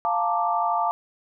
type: chord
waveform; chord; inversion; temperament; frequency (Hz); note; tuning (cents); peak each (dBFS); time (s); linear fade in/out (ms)
sine; Bb major seventh; second; equal; 698.5 / 880 / 932.3 / 1174.7; F5 / A5 / Bb5 / D6; 0 / 0 / 0 / 0; -25 / -25 / -31 / -26; 0.05-0.91; 0
effects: none